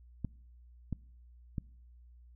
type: clicks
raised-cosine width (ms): 5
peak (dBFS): -22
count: 3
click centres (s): 0.247 / 0.927 / 1.582
effects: noise-tail reverb RT60 0.7 s tail -25 dB re dry + added 60 Hz sine -54 dBFS peak until 2.35 s